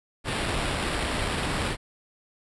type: noise with sample-and-hold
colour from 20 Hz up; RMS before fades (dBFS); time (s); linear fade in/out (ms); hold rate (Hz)
pink; -28; 0.24-1.77; 50; 6300
effects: resampled to 24000 Hz